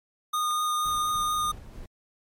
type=tone with vibrato; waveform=square; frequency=1226 Hz; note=D#6; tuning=26 cents flat; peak=-25 dBFS; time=0.33-1.52 s; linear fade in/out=10 ms; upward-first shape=triangle; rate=4.2 Hz; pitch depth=10 cents each way
type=clicks; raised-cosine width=0.3 ms; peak=-31 / -37 dBFS; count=2; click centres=0.51 / 1.09 s
type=noise with tremolo; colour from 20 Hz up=brown; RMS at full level=-42 dBFS; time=0.85-1.86 s; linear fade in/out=5 ms; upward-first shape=square; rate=3.4 Hz; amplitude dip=25%
effects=MP3 64 kbps